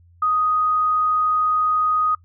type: tone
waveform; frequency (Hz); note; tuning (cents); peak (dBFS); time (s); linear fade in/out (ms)
sine; 1247; D#6; +3; -16; 0.22-2.15; 5
effects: noise-tail reverb RT60 0.1 s tail -23 dB re dry + added 86 Hz sine -49 dBFS peak until 2.24 s